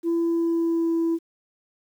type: tone with pitch glide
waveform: sine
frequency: 336.2 to 331.4 Hz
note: E4 to E4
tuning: +34 to +9 cents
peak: -18 dBFS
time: 0.03-1.19 s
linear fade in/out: 50 ms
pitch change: -25 cents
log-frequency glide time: 0.16-0.94 s
effects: tanh soft clip ceiling -18 dBFS + 9-bit